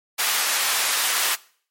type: high-pass noise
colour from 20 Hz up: pink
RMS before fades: -22 dBFS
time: 0.18-1.36 s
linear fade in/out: 20 ms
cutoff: 1200 Hz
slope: 12 dB/octave
effects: noise-tail reverb RT60 0.5 s tail -21 dB re dry + MP3 64 kbps